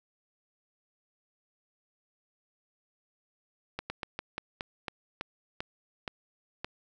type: slowing click train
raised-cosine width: 0.3 ms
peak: -18 dBFS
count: 11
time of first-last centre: 3.79-6.645 s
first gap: 110 ms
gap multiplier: 1.2
effects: none